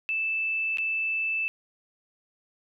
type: tone with dropouts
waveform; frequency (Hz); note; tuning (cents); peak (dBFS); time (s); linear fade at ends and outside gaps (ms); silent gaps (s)
sine; 2637; E7; 0; -25; 0.09-1.48; 0; 0.772-0.784
effects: none